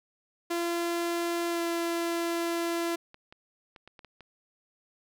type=tone with pitch glide; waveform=sawtooth; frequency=341.9 to 338.6 Hz; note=F4 to E4; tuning=-37 to +46 cents; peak=-24 dBFS; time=0.5-2.96 s; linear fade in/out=10 ms; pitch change=-17 cents; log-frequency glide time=1.5-1.61 s
type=clicks; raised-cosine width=0.3 ms; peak=-33 dBFS; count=7; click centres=3.144 / 3.325 / 3.762 / 3.876 / 3.992 / 4.047 / 4.207 s
effects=none